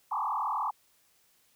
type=tone with frequency modulation; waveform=sine; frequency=1006 Hz; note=B5; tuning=32 cents sharp; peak=-28 dBFS; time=0.11-0.71 s; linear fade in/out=10 ms; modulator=39.7 Hz; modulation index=4.9; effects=white hiss -67 dBFS RMS until 1.55 s